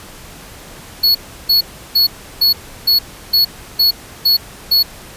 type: tone bursts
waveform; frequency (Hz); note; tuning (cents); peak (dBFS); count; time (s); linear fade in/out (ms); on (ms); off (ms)
square; 4379; C#8; -22; -9; 9; 1.03-4.83; 10; 120; 340
effects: pink hiss -36 dBFS RMS until 5.16 s + resampled to 32000 Hz